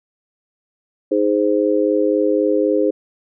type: harmonic tone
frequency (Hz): 103.83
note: G#2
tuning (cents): 0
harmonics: 3 / 4 / 5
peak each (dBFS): -18 / -18 / -18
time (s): 1.11-2.91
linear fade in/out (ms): 10
effects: none